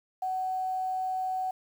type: tone with quantisation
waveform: sine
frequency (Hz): 749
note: F#5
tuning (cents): +21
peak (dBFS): -28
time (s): 0.22-1.51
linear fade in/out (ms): 5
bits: 9
effects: none